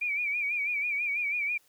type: tone with vibrato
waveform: sine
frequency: 2349 Hz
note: D7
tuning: in tune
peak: -27 dBFS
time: 0.01-1.58 s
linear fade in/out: 10 ms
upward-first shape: sine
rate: 6.1 Hz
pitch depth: 82 cents each way
effects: white hiss -65 dBFS RMS until 1.68 s